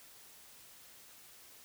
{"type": "silence", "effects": ["white hiss -57 dBFS RMS until 1.64 s"]}